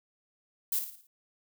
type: noise with echo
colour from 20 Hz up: violet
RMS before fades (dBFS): -29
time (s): 0.72-0.79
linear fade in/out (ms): 5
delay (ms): 56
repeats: 5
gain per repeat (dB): -7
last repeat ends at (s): 1.07
effects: none